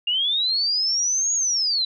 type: linear two-way sweep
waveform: sine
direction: up then down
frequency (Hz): 2794 to 6740 to 3920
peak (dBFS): -19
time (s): 0.07-1.85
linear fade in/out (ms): 5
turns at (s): 1.34
effects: none